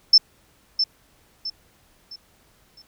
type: tone with echo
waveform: sine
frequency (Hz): 5300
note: E8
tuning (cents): +9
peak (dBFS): -8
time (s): 0.13-0.18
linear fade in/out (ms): 5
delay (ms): 660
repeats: 4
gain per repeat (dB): -9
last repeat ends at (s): 2.82
effects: pink hiss -59 dBFS RMS until 2.87 s